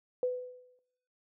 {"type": "tone with exponential decay", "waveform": "sine", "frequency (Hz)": 500, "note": "B4", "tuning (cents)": 21, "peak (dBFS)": -25, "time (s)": [0.23, 0.79], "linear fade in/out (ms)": 1, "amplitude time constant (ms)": 120, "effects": ["noise-tail reverb RT60 0.8 s tail -18 dB re dry"]}